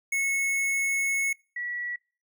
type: tone pair in turn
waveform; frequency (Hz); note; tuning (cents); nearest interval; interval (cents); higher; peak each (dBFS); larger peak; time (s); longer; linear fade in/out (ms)
square / sine; 2193 / 1939.3; C#7 / B6; -19 / -32; major second; 213; first; -25 / -30; first; 0.12-1.33 / 1.56-1.96; first; 5
effects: noise-tail reverb RT60 0.4 s tail -25 dB re dry